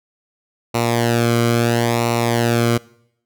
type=tone with flanger; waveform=sawtooth; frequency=117.7 Hz; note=A#2; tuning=17 cents sharp; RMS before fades=-17 dBFS; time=0.74-2.78 s; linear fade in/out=10 ms; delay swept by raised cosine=0.61 to 1.13 ms; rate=0.74 Hz; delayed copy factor=-0.75; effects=noise-tail reverb RT60 0.7 s tail -22 dB re dry